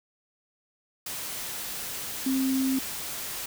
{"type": "tone in noise", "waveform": "sine", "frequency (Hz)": 264.7, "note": "C4", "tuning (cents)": 20, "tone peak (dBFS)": -23, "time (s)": [2.26, 2.79], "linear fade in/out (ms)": 5, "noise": "white", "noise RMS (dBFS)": -35, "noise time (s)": [1.06, 3.46], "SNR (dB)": 9, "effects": []}